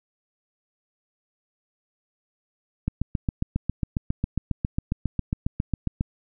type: click train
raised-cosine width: 5 ms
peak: -11 dBFS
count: 24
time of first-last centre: 2.88-6.009 s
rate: 7.35 Hz
effects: none